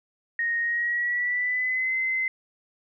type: tone with pitch glide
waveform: sine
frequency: 1864.7 to 2057 Hz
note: A#6 to C7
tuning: 0 to -30 cents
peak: -23 dBFS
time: 0.39-2.28 s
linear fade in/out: 2 ms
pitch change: +170 cents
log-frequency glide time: 0.61-1.95 s
effects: none